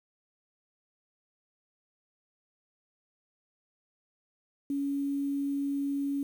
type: tone with quantisation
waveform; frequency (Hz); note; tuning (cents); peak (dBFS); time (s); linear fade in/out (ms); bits
sine; 280.2; C#4; +19; -28; 4.7-6.23; 2; 9
effects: none